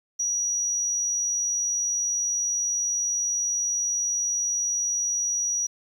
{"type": "tone", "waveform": "sine", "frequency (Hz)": 5800, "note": "F#8", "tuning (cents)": -35, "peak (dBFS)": -23, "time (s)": [0.19, 5.67], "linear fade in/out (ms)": 10, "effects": ["9-bit"]}